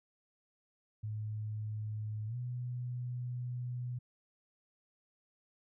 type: tone with pitch glide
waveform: sine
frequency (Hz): 107.4 to 123.37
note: A2 to B2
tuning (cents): -41 to -1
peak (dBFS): -36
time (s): 1.03-3.99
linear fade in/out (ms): 10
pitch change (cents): +240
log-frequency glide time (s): 2.27-2.36
effects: none